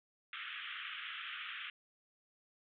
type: band-pass noise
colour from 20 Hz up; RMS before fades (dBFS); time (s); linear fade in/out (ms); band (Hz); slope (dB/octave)
white; -45; 0.33-1.7; 2; 1200 to 3400; 96
effects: none